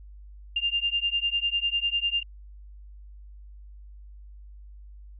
sine beating tone pair, 2794 / 2804 Hz, F7 / F7, 0 / +6 cents, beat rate 10 Hz, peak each -27 dBFS, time 0.56-2.23 s, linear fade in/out 5 ms, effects added 50 Hz sine -43 dBFS peak until 5.19 s

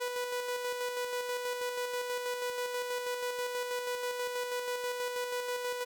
sawtooth tone with tremolo, 492.6 Hz, B4, 5 cents flat, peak -28 dBFS, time 0-5.85 s, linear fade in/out 20 ms, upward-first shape square, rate 6.2 Hz, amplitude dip 35%, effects none

